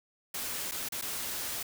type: noise with dropouts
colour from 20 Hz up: white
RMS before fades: -36 dBFS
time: 0.34-1.63 s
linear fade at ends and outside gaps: 5 ms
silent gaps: 0.713-0.718 / 0.888-0.921 / 1.014-1.021 s
effects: none